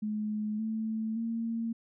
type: tone with pitch steps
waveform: sine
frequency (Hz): 212.6 / 220.5 / 228.7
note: G#3 / A3 / A#3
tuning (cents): +41 / +4 / -33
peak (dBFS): -30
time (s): 0.02-1.73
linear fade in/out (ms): 10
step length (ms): 570
effects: none